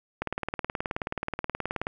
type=click train; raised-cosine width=0.5 ms; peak=-14 dBFS; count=32; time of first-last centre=0.22-1.869 s; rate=18.8 Hz; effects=none